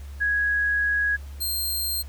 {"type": "tone pair in turn", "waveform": ["sine", "10% pulse"], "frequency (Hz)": [1661.2, 4186], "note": ["G#6", "C8"], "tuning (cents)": [0, 0], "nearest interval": "octave + major third", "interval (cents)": 1600, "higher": "second", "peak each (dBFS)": [-20, -18], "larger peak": "second", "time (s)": [[0.2, 1.17], [1.4, 2.03]], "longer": "first", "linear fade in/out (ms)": 20, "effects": ["added 70 Hz sine -35 dBFS peak until 2.08 s", "pink hiss -52 dBFS RMS until 2.08 s"]}